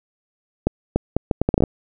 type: accelerating click train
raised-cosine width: 2 ms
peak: -3 dBFS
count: 11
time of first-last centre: 0.67-1.637 s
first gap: 290 ms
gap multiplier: 0.71
effects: none